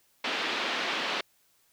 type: band-pass noise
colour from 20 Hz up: white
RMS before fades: -31 dBFS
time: 0.24-1.21 s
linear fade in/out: 5 ms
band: 230 to 3700 Hz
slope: 24 dB/octave
effects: white hiss -67 dBFS RMS until 1.72 s